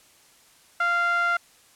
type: tone with band-pass filter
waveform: sawtooth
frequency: 694 Hz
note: F5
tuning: 11 cents flat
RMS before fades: -23 dBFS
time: 0.8-1.37 s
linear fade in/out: 5 ms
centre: 1500 Hz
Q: 3.8
effects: white hiss -56 dBFS RMS until 1.75 s + low-pass 11000 Hz 12 dB/octave